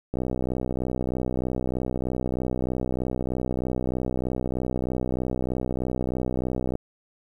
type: click train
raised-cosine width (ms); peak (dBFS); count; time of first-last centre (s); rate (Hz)
2; -14; 419; 0.14-6.754; 63.2
effects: 9-bit